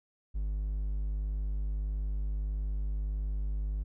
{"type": "tone", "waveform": "triangle", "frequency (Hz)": 50.8, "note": "G#1", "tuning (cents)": -38, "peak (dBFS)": -28, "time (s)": [0.34, 3.84], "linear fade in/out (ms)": 20, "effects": []}